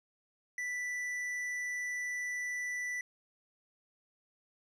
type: tone with tanh clipping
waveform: sine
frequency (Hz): 1975.5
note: B6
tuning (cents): 0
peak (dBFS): -36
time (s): 0.58-3.01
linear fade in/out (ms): 2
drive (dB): 9
effects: none